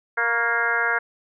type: harmonic tone with a mistuned harmonic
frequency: 234 Hz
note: A#3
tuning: 7 cents sharp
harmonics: 2 / 3 / 4 / 5 / 6 / 7 / 8 / 9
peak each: -31 / -31 / -30 / -32 / -24 / -23 / -32 / -31 dBFS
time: 0.17-0.99 s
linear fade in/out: 10 ms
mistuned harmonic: 5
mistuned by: -59 cents
effects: none